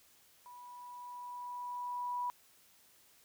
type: tone with level ramp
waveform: sine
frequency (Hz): 980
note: B5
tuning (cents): -14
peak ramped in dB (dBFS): -50 to -33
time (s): 0.46-2.3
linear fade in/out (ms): 0
effects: white hiss -65 dBFS RMS until 3.24 s